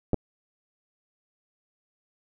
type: clicks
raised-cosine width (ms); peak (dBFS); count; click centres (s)
2; -11; 2; 0.133 / 0.143
effects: none